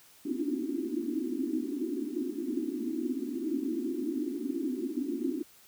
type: band-pass noise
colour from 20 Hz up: pink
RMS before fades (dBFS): -33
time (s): 0.25-5.43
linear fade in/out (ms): 5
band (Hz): 240 to 360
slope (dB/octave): 96
effects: white hiss -58 dBFS RMS until 5.67 s